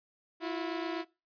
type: tone pair together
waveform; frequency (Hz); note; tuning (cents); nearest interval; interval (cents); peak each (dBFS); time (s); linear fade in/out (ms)
sawtooth; 329.6 / 357.7; E4 / F4; 0 / +41; minor second; 141; -31 / -34; 0.4-1.05; 50
effects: noise-tail reverb RT60 0.3 s tail -23 dB re dry + resampled to 11025 Hz